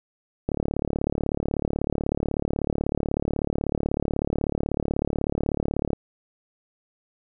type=click train; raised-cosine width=2 ms; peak=-11 dBFS; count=198; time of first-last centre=0.49-5.932 s; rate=36.2 Hz; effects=none